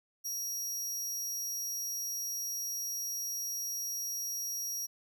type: tone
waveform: sawtooth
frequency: 5680 Hz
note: F8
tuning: 28 cents sharp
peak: -32 dBFS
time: 0.24-4.87 s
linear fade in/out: 20 ms
effects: none